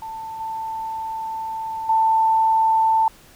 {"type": "tone with level steps", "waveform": "sine", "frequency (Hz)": 889, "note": "A5", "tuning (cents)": 18, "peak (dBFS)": [-29, -25, -14], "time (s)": [0.02, 3.08], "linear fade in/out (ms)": 2, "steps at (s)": [0.4, 1.89], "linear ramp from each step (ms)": 5, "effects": ["pink hiss -49 dBFS RMS until 3.35 s"]}